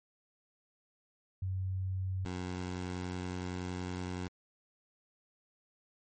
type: tone pair in turn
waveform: sine / 15% pulse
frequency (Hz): 94.1 / 90.72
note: F#2 / F#2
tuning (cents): +30 / -34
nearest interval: minor second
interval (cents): 64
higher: first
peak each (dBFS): -32 / -30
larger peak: second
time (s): 1.42-2.25 / 2.25-4.28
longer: second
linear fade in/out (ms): 5
effects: MP3 32 kbps